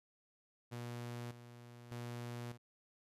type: tone with tremolo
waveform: sawtooth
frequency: 120 Hz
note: B2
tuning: 49 cents flat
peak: -39 dBFS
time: 0.71-2.58 s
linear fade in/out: 20 ms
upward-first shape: square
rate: 0.83 Hz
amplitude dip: 70%
effects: resampled to 32000 Hz